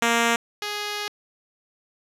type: tone pair in turn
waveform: 5% pulse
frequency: 233.1 / 415.3 Hz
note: A#3 / G#4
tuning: 0 / 0 cents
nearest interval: minor seventh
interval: 1000 cents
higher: second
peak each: -7 / -16 dBFS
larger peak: first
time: 0.02-0.36 / 0.62-1.08 s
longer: second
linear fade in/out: 2 ms
effects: low-pass 10000 Hz 12 dB/octave